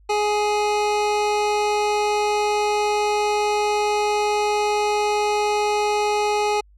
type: tone pair together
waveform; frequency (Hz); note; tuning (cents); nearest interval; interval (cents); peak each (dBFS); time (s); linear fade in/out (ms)
square; 417.7 / 835.4; G#4 / G#5; +10 / +10; octave; 1200; -22; 0.09-6.61; 10
effects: added 50 Hz sine -49 dBFS peak until 6.77 s + low-pass 7000 Hz 12 dB/octave